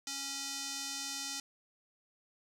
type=tone with band-pass filter; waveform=square; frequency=276.1 Hz; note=C#4; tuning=7 cents flat; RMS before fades=-40 dBFS; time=0.07-1.4 s; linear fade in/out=2 ms; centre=5800 Hz; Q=1.9; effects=none